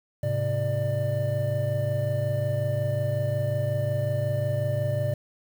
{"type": "tone cluster", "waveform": "triangle", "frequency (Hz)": [107.5, 133, 595], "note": ["A2", "C3", "D5"], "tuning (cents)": [-40, 29, 22], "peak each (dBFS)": -26, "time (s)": [0.23, 5.14], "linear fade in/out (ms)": 5, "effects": ["8-bit"]}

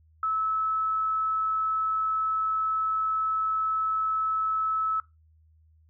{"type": "tone", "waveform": "sine", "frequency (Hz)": 1301, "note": "E6", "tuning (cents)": -23, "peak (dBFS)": -24, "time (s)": [0.23, 5], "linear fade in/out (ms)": 2, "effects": ["noise-tail reverb RT60 0.2 s tail -19 dB re dry", "added 79 Hz sine -57 dBFS peak until 5.89 s"]}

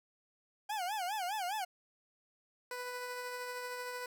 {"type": "tone with vibrato", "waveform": "40% pulse", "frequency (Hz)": 784, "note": "G5", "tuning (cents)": 0, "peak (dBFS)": -34, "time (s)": [0.69, 1.65], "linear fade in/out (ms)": 10, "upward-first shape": "sine", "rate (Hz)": 4.9, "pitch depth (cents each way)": 190}
{"type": "tone with tremolo", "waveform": "15% pulse", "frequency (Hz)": 495.3, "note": "B4", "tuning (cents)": 5, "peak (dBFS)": -32, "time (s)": [2.71, 4.06], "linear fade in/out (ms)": 2, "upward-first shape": "triangle", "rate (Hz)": 13, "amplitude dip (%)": 30}
{"effects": []}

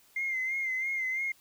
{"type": "tone with vibrato", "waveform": "sine", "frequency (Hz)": 2095, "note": "C7", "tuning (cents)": 2, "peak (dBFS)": -28, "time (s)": [0.16, 1.32], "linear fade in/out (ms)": 5, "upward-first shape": "sine", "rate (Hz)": 3, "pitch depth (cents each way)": 50, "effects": ["tanh soft clip ceiling -24 dBFS", "white hiss -62 dBFS RMS until 1.4 s"]}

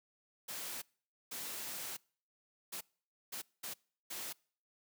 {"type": "noise bursts at uneven times", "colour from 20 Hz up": "white", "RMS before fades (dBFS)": -43, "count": 6, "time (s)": [[0.48, 0.82], [1.31, 1.97], [2.72, 2.81], [3.32, 3.42], [3.63, 3.74], [4.1, 4.33]], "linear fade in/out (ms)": 10, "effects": ["noise-tail reverb RT60 0.5 s tail -26 dB re dry", "high-pass 150 Hz 12 dB/octave"]}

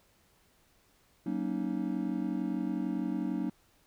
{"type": "chord", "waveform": "triangle", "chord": "D# minor seventh", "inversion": "first", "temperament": "just", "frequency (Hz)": [186.68, 233.3, 280, 311.1], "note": ["F#3", "A#3", "C#4", "D#4"], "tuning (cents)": [16, 2, 18, 0], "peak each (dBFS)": -34, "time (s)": [1.26, 3.5], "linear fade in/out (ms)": 5, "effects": ["pink hiss -67 dBFS RMS until 3.86 s"]}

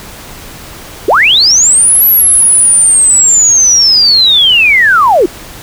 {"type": "linear two-way sweep", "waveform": "sine", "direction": "up then down", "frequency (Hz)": [311.1, 11840, 311.1], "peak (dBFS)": -3, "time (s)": [1.08, 5.26], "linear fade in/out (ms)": 5, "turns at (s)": 2.05, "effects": ["pink hiss -29 dBFS RMS until 5.62 s"]}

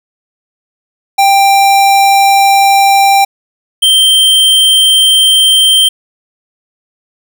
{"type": "tone pair in turn", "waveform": "square", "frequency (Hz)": [789, 3138], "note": ["G5", "G7"], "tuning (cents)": [11, 1], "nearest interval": "2 octaves", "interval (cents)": 2390, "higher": "second", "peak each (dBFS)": -5, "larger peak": "neither", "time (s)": [[1.18, 3.25], [3.82, 5.89]], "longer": "neither", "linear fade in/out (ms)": 10, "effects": []}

